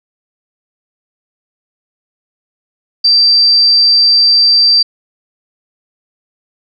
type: tone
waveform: sine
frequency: 4686 Hz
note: D8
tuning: 5 cents flat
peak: -5 dBFS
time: 3.04-4.83 s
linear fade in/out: 10 ms
effects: none